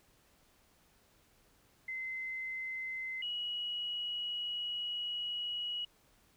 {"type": "tone pair in turn", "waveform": "sine", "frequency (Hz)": [2060, 2913], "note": ["C7", "F#7"], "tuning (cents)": [-28, -28], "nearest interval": "tritone", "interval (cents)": 600, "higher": "second", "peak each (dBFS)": [-37, -35], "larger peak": "second", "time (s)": [[1.88, 3.22], [3.22, 5.85]], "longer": "second", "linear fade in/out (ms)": 5, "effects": ["pink hiss -68 dBFS RMS until 6.36 s"]}